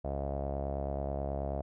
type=tone with low-pass filter; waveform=sawtooth; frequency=69.3 Hz; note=C#2; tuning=in tune; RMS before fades=-35 dBFS; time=0.04-1.62 s; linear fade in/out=10 ms; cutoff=650 Hz; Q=6.4; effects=none